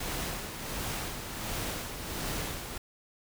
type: noise with tremolo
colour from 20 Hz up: pink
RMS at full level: -34 dBFS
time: 0-2.78 s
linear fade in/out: 5 ms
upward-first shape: sine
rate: 1.4 Hz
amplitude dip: 50%
effects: none